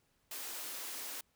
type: high-pass noise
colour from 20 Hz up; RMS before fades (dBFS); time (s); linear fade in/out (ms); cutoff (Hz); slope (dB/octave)
white; -43; 0.31-1.21; 5; 250; 48
effects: pink hiss -75 dBFS RMS until 1.35 s